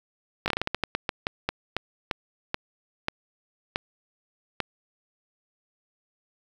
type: slowing click train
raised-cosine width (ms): 0.3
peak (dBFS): -9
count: 19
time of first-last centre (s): 0.46-4.603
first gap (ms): 19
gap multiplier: 1.25
effects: 7-bit